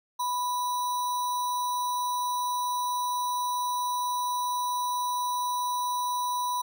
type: tone with sample-and-hold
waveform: sine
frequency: 987.8 Hz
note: B5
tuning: in tune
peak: -26 dBFS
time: 0.19-6.62 s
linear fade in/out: 10 ms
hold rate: 4900 Hz
effects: none